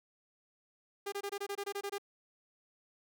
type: tone bursts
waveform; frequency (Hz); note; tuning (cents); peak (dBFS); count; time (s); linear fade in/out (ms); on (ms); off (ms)
sawtooth; 402.1; G4; +44; -32; 11; 1.06-1.983; 10; 63; 23
effects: none